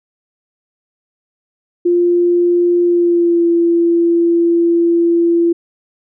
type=tone with pitch glide; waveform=sine; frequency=349.4 to 339.6 Hz; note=F4 to F4; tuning=+1 to -48 cents; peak=-9 dBFS; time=1.85-5.53 s; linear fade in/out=10 ms; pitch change=-49 cents; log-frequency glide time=2.83-3.47 s; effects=none